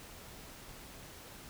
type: silence
effects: pink hiss -51 dBFS RMS until 1.49 s